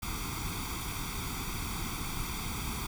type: noise with comb filter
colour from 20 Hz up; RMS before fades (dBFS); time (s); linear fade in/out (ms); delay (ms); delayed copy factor
pink; -36; 0.02-2.87; 10; 0.86; +0.85
effects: none